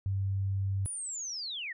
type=tone; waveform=sine; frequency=97.4 Hz; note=G2; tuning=11 cents flat; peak=-28 dBFS; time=0.06-0.86 s; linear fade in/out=0 ms
type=linear sweep; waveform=sine; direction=down; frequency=10080 to 1760 Hz; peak=-35 dBFS; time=0.85-1.73 s; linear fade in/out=10 ms
effects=none